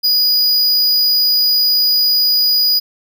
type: tone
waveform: square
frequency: 4921 Hz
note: D#8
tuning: 20 cents flat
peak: -11 dBFS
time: 0.03-2.8 s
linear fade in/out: 20 ms
effects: none